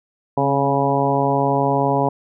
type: harmonic tone with a mistuned harmonic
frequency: 139.4 Hz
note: C#3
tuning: 10 cents sharp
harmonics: 1 / 2 / 3 / 4 / 5 / 6 / 7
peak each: -23 / -23 / -23 / -23 / -23 / -23 / -23 dBFS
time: 0.37-2.09 s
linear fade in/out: 5 ms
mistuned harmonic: 2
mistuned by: -30 cents
effects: none